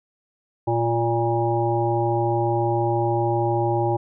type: harmonic tone with a mistuned harmonic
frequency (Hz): 116.54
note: A#2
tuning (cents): 0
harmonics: 1 / 3 / 5 / 7 / 8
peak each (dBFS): -24 / -23 / -28 / -24 / -33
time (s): 0.67-3.97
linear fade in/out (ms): 10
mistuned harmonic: 8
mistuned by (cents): +32
effects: none